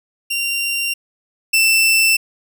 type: tone pair in turn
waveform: sawtooth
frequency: 2767 / 2669 Hz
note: F7 / E7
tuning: -17 / +21 cents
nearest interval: minor second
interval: 62 cents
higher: first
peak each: -15 / -8 dBFS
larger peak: second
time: 0.3-0.94 / 1.53-2.17 s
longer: neither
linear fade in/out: 10 ms
effects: none